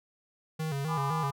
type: tone with vibrato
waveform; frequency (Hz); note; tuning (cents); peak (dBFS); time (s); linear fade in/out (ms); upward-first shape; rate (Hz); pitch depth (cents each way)
square; 148.1; D3; +15; -31; 0.59-1.31; 10; square; 3.9; 110
type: chord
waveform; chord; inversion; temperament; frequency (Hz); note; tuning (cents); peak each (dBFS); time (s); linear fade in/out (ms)
sine; G# diminished; none; just; 830.6 / 996.7 / 1196.1; G#5 / B5 / D6; 0 / +16 / +31; -36 / -35 / -34; 0.87-1.32; 50
effects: none

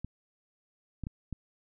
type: clicks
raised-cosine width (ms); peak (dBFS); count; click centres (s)
5; -24; 4; 0.046 / 1.037 / 1.069 / 1.327
effects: none

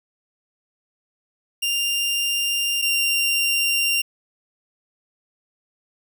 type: tone pair in turn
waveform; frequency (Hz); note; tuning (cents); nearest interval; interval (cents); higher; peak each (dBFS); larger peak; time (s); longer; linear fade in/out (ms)
sawtooth; 2794 / 2776; F7 / F7; 0 / -11; unison; 11; first; -17 / -15; second; 1.62-2.82 / 2.82-4.02; neither; 10
effects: none

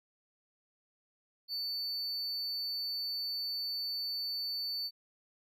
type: tone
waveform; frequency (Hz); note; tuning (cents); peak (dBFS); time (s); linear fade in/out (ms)
triangle; 4500; C#8; +25; -33; 1.48-4.91; 50
effects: none

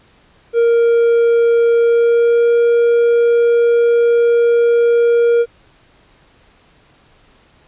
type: tone with pitch glide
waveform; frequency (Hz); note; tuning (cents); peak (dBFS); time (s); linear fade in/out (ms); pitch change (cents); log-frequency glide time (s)
triangle; 466.8 to 470.6; A#4 to A#4; +2 to +16; -7; 0.53-5.46; 50; +14; 1.77-2.53
effects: pink hiss -51 dBFS RMS until 7.67 s + resampled to 8000 Hz

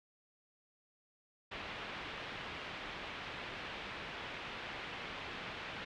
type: low-pass noise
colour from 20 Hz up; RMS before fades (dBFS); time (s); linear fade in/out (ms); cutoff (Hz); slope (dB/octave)
white; -45; 1.51-5.85; 10; 3100; 24
effects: none

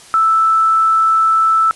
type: tone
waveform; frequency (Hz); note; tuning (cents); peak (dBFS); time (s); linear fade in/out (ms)
sine; 1318.5; E6; 0; -9; 0.14-1.71; 0
effects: white hiss -40 dBFS RMS until 1.75 s + resampled to 24000 Hz

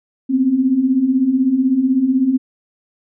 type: beating tone pair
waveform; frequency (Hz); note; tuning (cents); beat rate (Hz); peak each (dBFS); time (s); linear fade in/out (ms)
sine; 248.1 / 264.1; B3 / C4; +8 / +16; 16; -19 / -13; 0.29-2.38; 20
effects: none

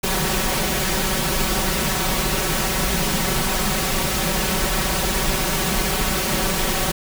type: noise with comb filter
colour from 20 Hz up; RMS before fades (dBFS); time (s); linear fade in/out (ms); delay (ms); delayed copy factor
pink; -21; 0.03-6.92; 10; 5.3; +0.85
effects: none

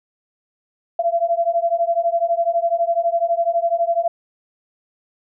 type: beating tone pair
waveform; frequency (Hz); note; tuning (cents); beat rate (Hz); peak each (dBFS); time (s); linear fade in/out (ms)
sine; 673 / 685; E5 / F5; +36 / -34; 12; -19; 0.99-4.08; 5
effects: none

